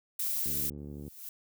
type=noise; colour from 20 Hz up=violet; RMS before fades=-32 dBFS; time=0.19-0.7 s; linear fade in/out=5 ms
type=click train; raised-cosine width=3 ms; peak=-30 dBFS; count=46; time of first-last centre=0.46-1.079 s; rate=72.7 Hz
type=noise with exponential growth; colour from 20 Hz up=violet; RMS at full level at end=-40 dBFS; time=0.78-1.29 s; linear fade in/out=2 ms; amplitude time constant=110 ms
effects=high-pass 60 Hz 12 dB/octave